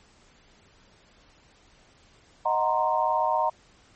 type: chord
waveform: sine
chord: C half-diminished seventh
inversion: first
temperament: equal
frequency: 622.3 / 740 / 932.3 / 1046.5 Hz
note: Eb5 / Gb5 / Bb5 / C6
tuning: 0 / 0 / 0 / 0 cents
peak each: -28 / -28 / -24 / -29 dBFS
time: 2.45-3.5 s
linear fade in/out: 10 ms
effects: pink hiss -58 dBFS RMS until 3.95 s + MP3 32 kbps